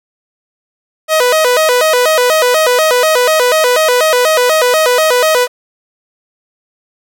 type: tone with vibrato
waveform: sawtooth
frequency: 558 Hz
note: C#5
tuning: 11 cents sharp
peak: -4 dBFS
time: 1.08-5.48 s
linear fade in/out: 50 ms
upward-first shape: square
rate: 4.1 Hz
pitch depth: 210 cents each way
effects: none